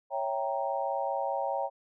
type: chord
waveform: sine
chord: C# diminished seventh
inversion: none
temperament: equal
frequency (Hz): 554.4 / 659.3 / 784 / 932.3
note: C#5 / E5 / G5 / Bb5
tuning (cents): 0 / 0 / 0 / 0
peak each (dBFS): -33 / -36 / -33 / -35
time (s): 0.1-1.7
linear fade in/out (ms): 50
effects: none